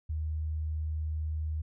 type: tone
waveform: sine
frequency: 77.78 Hz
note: D#2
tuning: in tune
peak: -30 dBFS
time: 0.09-1.62 s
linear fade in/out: 10 ms
effects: none